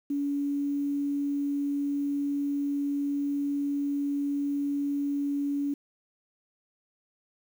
sine tone with quantisation, 284.2 Hz, C#4, 43 cents sharp, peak -26 dBFS, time 0.1-5.74 s, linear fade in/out 5 ms, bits 9, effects none

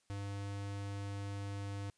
square tone, 100.2 Hz, G2, 38 cents sharp, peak -40 dBFS, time 0.1-1.9 s, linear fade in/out 0 ms, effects white hiss -75 dBFS RMS until 1.97 s + resampled to 22050 Hz

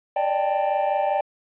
triangle tone cluster, 581 / 606 / 789 / 884 Hz, D5 / D#5 / G5 / A5, -19 / -46 / +11 / +8 cents, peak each -24 / -25 / -21 / -27 dBFS, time 0.16-1.21 s, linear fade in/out 5 ms, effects resampled to 8000 Hz + 9-bit

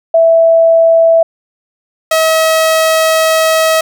sine / sawtooth tone pair in turn, 659.3 / 640.9 Hz, E5 / E5, 0 / -49 cents, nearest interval unison, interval 49 cents, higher first, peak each -4 dBFS, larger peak neither, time 0.14-1.23 / 2.11-3.81 s, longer second, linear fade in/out 5 ms, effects none

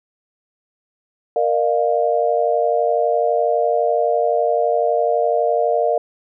sine chord, Bb suspended fourth, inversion none, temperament equal with one note detuned, 466.2 / 606.6 / 698.5 Hz, Bb4 / Eb5 / F5, 0 / -44 / 0 cents, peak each -19 dBFS, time 1.36-5.98 s, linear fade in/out 2 ms, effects none

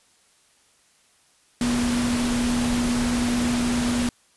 sine tone in noise, 241.9 Hz, B3, 36 cents flat, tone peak -21 dBFS, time 1.61-4.09 s, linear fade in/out 2 ms, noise pink, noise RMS -28 dBFS, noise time 1.61-4.09 s, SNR +4 dB, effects white hiss -60 dBFS RMS until 4.36 s + resampled to 24000 Hz

